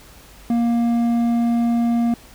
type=tone with hard clipping; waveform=sine; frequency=234.9 Hz; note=A#3; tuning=13 cents sharp; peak=-17 dBFS; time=0.5-2.14 s; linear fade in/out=2 ms; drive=6 dB; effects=added 50 Hz sine -48 dBFS peak until 2.34 s + pink hiss -46 dBFS RMS until 2.34 s